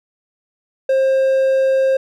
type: tone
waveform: triangle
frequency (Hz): 532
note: C5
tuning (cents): +29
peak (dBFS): -10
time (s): 0.89-1.97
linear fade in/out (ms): 5
effects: none